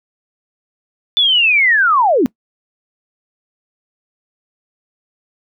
sine linear sweep, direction down, 3520 to 220 Hz, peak -9 dBFS, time 1.17-2.26 s, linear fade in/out 0 ms, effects noise-tail reverb RT60 0.1 s tail -22 dB re dry

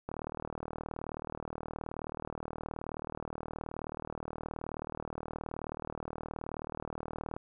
click train, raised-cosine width 1 ms, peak -24 dBFS, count 284, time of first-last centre 0.09-7.365 s, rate 38.9 Hz, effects none

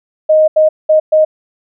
sine tone bursts at uneven times, 622.3 Hz, D#5, in tune, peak -5 dBFS, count 4, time 0.29-0.48 / 0.56-0.69 / 0.89-1 / 1.12-1.25 s, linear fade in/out 10 ms, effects none

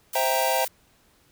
blue noise, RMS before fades -32 dBFS, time 0.13-0.68 s, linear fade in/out 5 ms
square chord, C dominant seventh, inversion none, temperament equal, 523.3 / 659.3 / 784 / 932.3 Hz, C5 / E5 / G5 / Bb5, 0 / 0 / 0 / 0 cents, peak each -28 dBFS, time 0.15-0.65 s, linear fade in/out 5 ms
effects pink hiss -61 dBFS RMS until 1.31 s

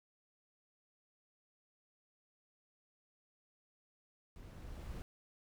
brown noise with level ramp, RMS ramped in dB -53 to -44 dBFS, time 4.36-5.02 s, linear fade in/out 0 ms, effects none

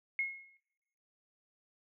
sine tone with exponential decay, 2164 Hz, C#7, 42 cents flat, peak -28 dBFS, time 0.19-0.57 s, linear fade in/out 1 ms, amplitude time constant 82 ms, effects noise-tail reverb RT60 1.0 s tail -24 dB re dry

